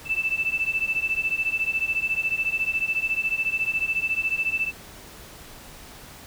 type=beating tone pair; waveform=sine; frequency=2637 / 2651 Hz; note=E7 / E7; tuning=0 / +9 cents; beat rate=14 Hz; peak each=-26 / -25 dBFS; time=0.05-4.72 s; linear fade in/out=50 ms; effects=pink hiss -44 dBFS RMS until 6.26 s